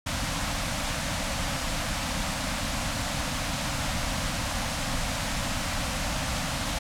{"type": "band-stop noise", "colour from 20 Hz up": "pink", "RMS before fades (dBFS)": -29, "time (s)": [0.06, 6.79], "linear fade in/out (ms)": 10, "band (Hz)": [300, 510], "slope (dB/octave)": 96, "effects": ["low-pass 9000 Hz 12 dB/octave"]}